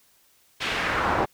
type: noise with band-pass filter sweep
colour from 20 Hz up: brown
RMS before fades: -25 dBFS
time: 0.6-1.26 s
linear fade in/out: 20 ms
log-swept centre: 3100 to 860 Hz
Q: 1.5
effects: white hiss -61 dBFS RMS until 1.33 s